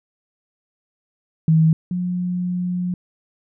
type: tone pair in turn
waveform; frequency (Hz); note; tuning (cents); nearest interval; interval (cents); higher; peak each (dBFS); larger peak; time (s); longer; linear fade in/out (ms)
sine; 160 / 179.27; D#3 / F3; +49 / +46; major second; 197; second; -11 / -20; first; 1.48-1.73 / 1.91-2.94; second; 2
effects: none